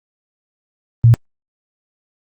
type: tone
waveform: sine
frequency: 116.54 Hz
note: A#2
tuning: in tune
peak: -5 dBFS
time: 1.04-1.14 s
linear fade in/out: 0 ms
effects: Opus 24 kbps